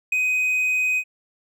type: tone with ADSR envelope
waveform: triangle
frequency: 2508 Hz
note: D#7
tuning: 13 cents sharp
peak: -15 dBFS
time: 0.12-1.04 s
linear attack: 5 ms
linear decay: 12 ms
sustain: -2 dB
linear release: 63 ms
effects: none